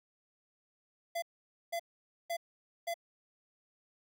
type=tone bursts; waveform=square; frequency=679 Hz; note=F5; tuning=49 cents flat; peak=-34 dBFS; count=4; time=1.15-2.942 s; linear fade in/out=10 ms; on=73 ms; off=500 ms; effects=none